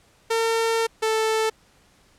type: tone pair in turn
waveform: sawtooth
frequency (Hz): 454.3 / 440.6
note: A#4 / A4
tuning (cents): -45 / +2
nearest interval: minor second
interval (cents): 53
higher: first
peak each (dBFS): -16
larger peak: neither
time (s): 0.3-0.87 / 1.02-1.5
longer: first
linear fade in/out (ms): 10
effects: pink hiss -58 dBFS RMS until 2.18 s + low-pass 10000 Hz 12 dB/octave